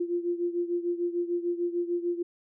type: beating tone pair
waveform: sine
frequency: 346.2 / 352.9 Hz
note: F4 / F4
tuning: -15 / +18 cents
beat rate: 6.7 Hz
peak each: -28 / -32 dBFS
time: 0-2.23 s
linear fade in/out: 10 ms
effects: none